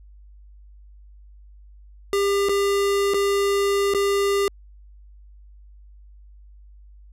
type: tone with dropouts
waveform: square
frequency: 400 Hz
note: G4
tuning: 35 cents sharp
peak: -19 dBFS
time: 2.13-4.48 s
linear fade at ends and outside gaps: 1 ms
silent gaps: 2.487-2.493 / 3.137-3.143 / 3.938-3.947 s
effects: added 50 Hz sine -44 dBFS peak until 7.12 s + low-pass 12000 Hz 12 dB/octave